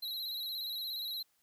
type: tone with vibrato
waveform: square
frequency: 3995 Hz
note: B7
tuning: 19 cents sharp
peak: -37 dBFS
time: 0.02-1.23 s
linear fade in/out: 10 ms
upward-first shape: square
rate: 17 Hz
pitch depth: 53 cents each way
effects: white hiss -74 dBFS RMS until 1.42 s